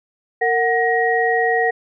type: tone cluster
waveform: sine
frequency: 459.9 / 738 / 1889 Hz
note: A#4 / F#5 / A#6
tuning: -23 / -5 / +22 cents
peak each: -19 dBFS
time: 0.41-1.71 s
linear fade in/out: 10 ms
effects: none